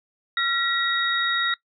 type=tone cluster; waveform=sine; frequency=1373 / 1914 / 3768 Hz; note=F6 / A#6 / A#7; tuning=-30 / +45 / +18 cents; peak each=-25 dBFS; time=0.37-1.54 s; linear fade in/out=2 ms; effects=noise-tail reverb RT60 0.1 s tail -21 dB re dry